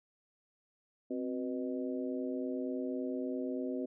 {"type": "harmonic tone with a mistuned harmonic", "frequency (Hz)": 123.47, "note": "B2", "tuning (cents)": 0, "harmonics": [2, 3, 4, 5], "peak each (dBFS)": [-36, -40, -42, -44], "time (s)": [1.1, 3.86], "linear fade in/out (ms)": 10, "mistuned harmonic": 2, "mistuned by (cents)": 100, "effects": []}